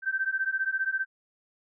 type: beating tone pair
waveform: sine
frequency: 1547 / 1562 Hz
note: G6 / G6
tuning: -23 / -7 cents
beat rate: 15 Hz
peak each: -29 dBFS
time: 0.02-1.06 s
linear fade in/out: 50 ms
effects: none